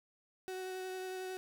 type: tone with vibrato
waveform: 35% pulse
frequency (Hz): 372.9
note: F#4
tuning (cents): +14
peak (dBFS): -38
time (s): 0.48-1.37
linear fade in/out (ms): 0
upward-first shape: sine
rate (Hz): 11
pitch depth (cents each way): 11
effects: none